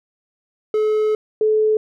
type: tone pair in turn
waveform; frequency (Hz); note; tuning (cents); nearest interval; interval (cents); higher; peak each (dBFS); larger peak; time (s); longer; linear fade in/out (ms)
triangle / sine; 429.4 / 431.8; A4 / A4; -42 / -33; unison; 9; second; -13; neither; 0.74-1.15 / 1.41-1.77; first; 2
effects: none